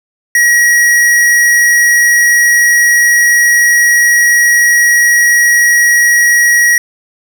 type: tone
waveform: square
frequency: 1907 Hz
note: A#6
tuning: 39 cents sharp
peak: -6 dBFS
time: 0.35-6.78 s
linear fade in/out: 2 ms
effects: 7-bit